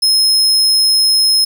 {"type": "tone", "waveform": "40% pulse", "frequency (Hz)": 5160, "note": "E8", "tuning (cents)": -38, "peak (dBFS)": -8, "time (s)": [0.02, 1.45], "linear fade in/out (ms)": 10, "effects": []}